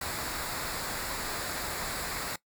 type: noise with comb filter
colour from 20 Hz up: pink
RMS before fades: -35 dBFS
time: 0.01-2.36 s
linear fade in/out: 5 ms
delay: 0.33 ms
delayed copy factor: -0.55
effects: noise-tail reverb RT60 0.1 s tail -19 dB re dry